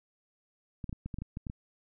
clicks, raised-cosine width 5 ms, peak -25 dBFS, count 10, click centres 0.842 / 0.894 / 0.928 / 1.06 / 1.142 / 1.186 / 1.22 / 1.371 / 1.468 / 1.499 s, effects none

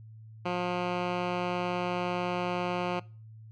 10% pulse tone with low-pass filter, 178.1 Hz, F3, 34 cents sharp, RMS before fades -31 dBFS, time 0.45-3 s, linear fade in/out 10 ms, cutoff 2700 Hz, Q 1.1, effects noise-tail reverb RT60 0.4 s tail -23 dB re dry + added 110 Hz sine -46 dBFS peak until 3.51 s

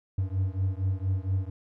triangle beating tone pair, 93.2 / 97.5 Hz, F#2 / G2, +13 / -9 cents, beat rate 4.3 Hz, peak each -26 / -27 dBFS, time 0.18-1.5 s, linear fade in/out 5 ms, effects none

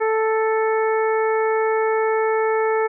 harmonic tone, 440.4 Hz, A4, 2 cents sharp, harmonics 1 / 2 / 3 / 4 / 5, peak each -18 / -24 / -28 / -30 / -32 dBFS, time 0-2.88 s, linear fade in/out 20 ms, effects none

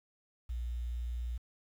sine tone, 59.6 Hz, A#1, 39 cents sharp, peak -34 dBFS, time 0.49-1.38 s, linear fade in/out 10 ms, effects 10-bit

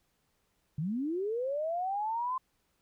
sine linear sweep, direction up, 138.59 to 1046.5 Hz, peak -30 dBFS, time 0.78-2.38 s, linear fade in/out 5 ms, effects pink hiss -75 dBFS RMS until 2.81 s

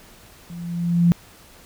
sine tone with level ramp, 172 Hz, F3, 26 cents flat, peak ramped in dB -33 to -10 dBFS, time 0.5-1.12 s, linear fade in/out 0 ms, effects pink hiss -48 dBFS RMS until 1.65 s

